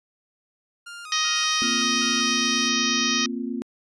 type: tone with vibrato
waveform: sawtooth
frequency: 1323 Hz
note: E6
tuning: 6 cents sharp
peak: -33 dBFS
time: 0.86-2.35 s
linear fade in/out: 10 ms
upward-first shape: square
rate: 2.6 Hz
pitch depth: 100 cents each way
type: harmonic tone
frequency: 625 Hz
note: D#5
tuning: 8 cents sharp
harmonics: 2 / 3 / 4 / 5 / 6 / 7 / 8 / 9 / 10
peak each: -30 / -30 / -29 / -29 / -29 / -33 / -31 / -27 / -37 dBFS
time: 1.12-3.26 s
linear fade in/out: 2 ms
type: noise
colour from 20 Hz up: blue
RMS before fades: -42 dBFS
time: 1.34-2.7 s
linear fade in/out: 20 ms
type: chord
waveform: sine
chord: Bb suspended second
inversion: none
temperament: equal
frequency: 233.1 / 261.6 / 349.2 Hz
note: Bb3 / C4 / F4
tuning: 0 / 0 / 0 cents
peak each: -29 / -30 / -35 dBFS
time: 1.62-3.62 s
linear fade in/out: 0 ms
effects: resampled to 24000 Hz